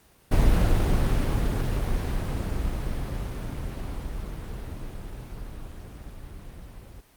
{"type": "noise with level ramp", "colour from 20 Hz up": "brown", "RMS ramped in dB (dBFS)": [-19, -43], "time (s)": [0.31, 7.01], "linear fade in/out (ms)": 10, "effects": ["pink hiss -58 dBFS RMS until 7.16 s", "Opus 32 kbps"]}